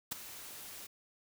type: noise with ADSR envelope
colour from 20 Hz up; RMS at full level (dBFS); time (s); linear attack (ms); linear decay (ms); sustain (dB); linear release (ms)
white; -34; 0.11-0.87; 12; 10; -14; 9
effects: none